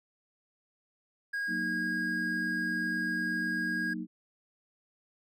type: tone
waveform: triangle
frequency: 1636 Hz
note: G#6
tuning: 26 cents flat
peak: -29 dBFS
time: 1.33-3.94 s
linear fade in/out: 10 ms
type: chord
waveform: sine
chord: D# minor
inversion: first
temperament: equal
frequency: 185 / 233.1 / 311.1 Hz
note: F#3 / A#3 / D#4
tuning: 0 / 0 / 0 cents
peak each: -38 dBFS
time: 1.47-4.07 s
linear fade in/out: 50 ms
effects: none